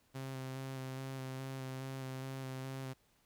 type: tone with vibrato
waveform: sawtooth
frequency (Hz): 132.3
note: C3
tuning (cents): +20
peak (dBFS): -37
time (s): 0.14-2.94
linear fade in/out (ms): 20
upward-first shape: square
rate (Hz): 2.4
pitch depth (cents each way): 15
effects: pink hiss -72 dBFS RMS until 3.25 s